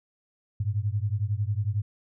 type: beating tone pair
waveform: sine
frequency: 99 / 110 Hz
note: G2 / A2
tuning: +18 / 0 cents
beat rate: 11 Hz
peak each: -27 / -28 dBFS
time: 0.6-1.82 s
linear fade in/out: 5 ms
effects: none